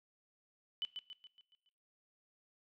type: tone with echo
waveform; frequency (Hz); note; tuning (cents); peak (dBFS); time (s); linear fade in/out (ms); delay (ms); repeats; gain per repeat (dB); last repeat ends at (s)
sine; 3001; F#7; +24; -34; 0.82-0.85; 0; 140; 6; -6; 1.69
effects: noise-tail reverb RT60 0.5 s tail -19 dB re dry